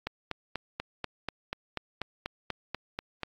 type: click train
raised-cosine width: 0.3 ms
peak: -16 dBFS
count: 14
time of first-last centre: 0.07-3.233 s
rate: 4.11 Hz
effects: AAC 48 kbps